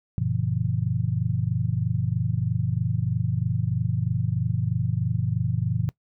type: chord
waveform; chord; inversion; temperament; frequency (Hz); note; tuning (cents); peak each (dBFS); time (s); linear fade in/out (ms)
sine; F# dominant seventh; none; just; 92.5 / 115.62 / 138.75 / 166.5; F#2 / A#2 / C#3 / E3; 0 / -14 / +2 / +18; -30 / -25 / -29 / -29; 0.18-5.89; 0
effects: noise-tail reverb RT60 0.1 s tail -21 dB re dry